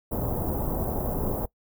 pink band-stop noise, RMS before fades -28 dBFS, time 0.11-1.46 s, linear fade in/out 10 ms, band 860 to 15000 Hz, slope 24 dB/octave, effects noise-tail reverb RT60 0.1 s tail -22 dB re dry

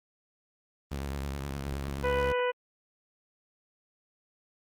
sawtooth tone with vibrato, 69.3 Hz, C#2, in tune, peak -28 dBFS, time 0.91-2.33 s, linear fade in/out 10 ms, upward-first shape sine, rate 9.5 Hz, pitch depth 68 cents each way
harmonic tone, 494.9 Hz, B4, 4 cents sharp, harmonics 1 / 2 / 3 / 4 / 5 / 6, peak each -27 / -33 / -37 / -39 / -41 / -43 dBFS, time 2.03-2.52 s, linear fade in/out 20 ms
effects Opus 24 kbps

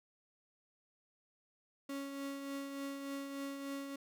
35% pulse tone with tremolo, 277.2 Hz, C#4, in tune, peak -37 dBFS, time 1.89-3.96 s, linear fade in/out 5 ms, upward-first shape triangle, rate 3.4 Hz, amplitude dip 45%, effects none

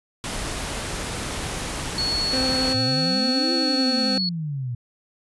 pink noise, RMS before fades -29 dBFS, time 0.24-2.73 s, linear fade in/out 0 ms
sine tone, 4378 Hz, C#8, 22 cents flat, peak -22 dBFS, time 1.98-4.29 s, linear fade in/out 2 ms
25% pulse tone with vibrato, 260 Hz, C4, 11 cents flat, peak -20 dBFS, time 2.33-4.18 s, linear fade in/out 2 ms, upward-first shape sine, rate 11 Hz, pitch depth 14 cents each way
sine exponential two-way sweep, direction up then down, 103.83 to 345 to 117.7 Hz, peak -25 dBFS, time 2.74-4.75 s, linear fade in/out 5 ms, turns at 3.52 s
effects resampled to 24000 Hz

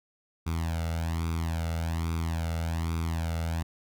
sawtooth tone with flanger, 82.41 Hz, E2, in tune, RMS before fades -30 dBFS, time 0.46-3.63 s, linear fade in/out 10 ms, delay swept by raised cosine 0.83 to 1.45 ms, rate 1.2 Hz, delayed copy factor +0.8, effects none

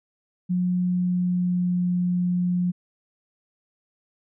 sine tone with pitch glide, 180 to 178.34 Hz, F#3 to F3, -47 to +37 cents, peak -20 dBFS, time 0.49-2.72 s, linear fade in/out 20 ms, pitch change -16 cents, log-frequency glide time 0.8-1.86 s, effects none

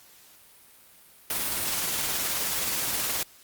white noise with tremolo, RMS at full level -27 dBFS, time 1.3-3.23 s, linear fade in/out 2 ms, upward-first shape triangle, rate 19 Hz, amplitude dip 30%, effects white hiss -54 dBFS RMS until 3.43 s + Opus 48 kbps

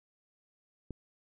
click, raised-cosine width 3 ms, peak -27 dBFS, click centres 0.907 s, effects none

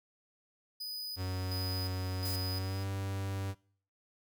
45% pulse tone with tremolo, 4978 Hz, D#8, in tune, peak -37 dBFS, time 0.8-2.84 s, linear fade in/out 10 ms, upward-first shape square, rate 1.4 Hz, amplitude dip 70%
45% pulse tone with pitch glide, 92.8 to 97.36 Hz, F#2 to G2, +6 to -11 cents, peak -34 dBFS, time 1.16-3.55 s, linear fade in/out 50 ms, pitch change +83 cents, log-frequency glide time 2.48-2.85 s
blue noise, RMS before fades -42 dBFS, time 2.25-2.36 s, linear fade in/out 5 ms
effects noise-tail reverb RT60 0.5 s tail -22 dB re dry

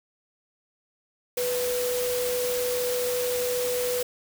sine tone in noise, 493.9 Hz, B4, in tune, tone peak -25 dBFS, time 1.37-4.03 s, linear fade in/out 5 ms, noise white, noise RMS -32 dBFS, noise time 1.37-4.03 s, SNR +4 dB, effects none

